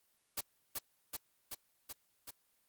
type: noise with echo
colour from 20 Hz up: white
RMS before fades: -36 dBFS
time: 0.37-0.41 s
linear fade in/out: 10 ms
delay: 380 ms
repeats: 5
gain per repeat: -2 dB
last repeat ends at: 2.31 s
effects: white hiss -75 dBFS RMS until 2.68 s + Opus 24 kbps